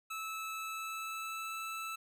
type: tone with pitch glide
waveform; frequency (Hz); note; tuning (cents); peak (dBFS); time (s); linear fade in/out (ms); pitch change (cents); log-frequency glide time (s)
25% pulse; 1306 to 1318.1; E6 to E6; -17 to -1; -35; 0.1-1.96; 10; +16; 0.51-1.6
effects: none